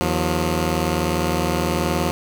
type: tone pair together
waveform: 10% pulse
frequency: 79.4 / 178.25 Hz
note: D#2 / F3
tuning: +36 / +36 cents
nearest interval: octave + major second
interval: 1400 cents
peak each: -13 / -14 dBFS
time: 0.01-2.11 s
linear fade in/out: 0 ms
effects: none